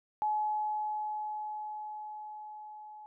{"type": "tone with level ramp", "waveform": "sine", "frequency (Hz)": 850, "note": "G#5", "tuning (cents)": 40, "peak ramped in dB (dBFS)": [-27, -46], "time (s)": [0.22, 3.06], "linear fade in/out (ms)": 0, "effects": []}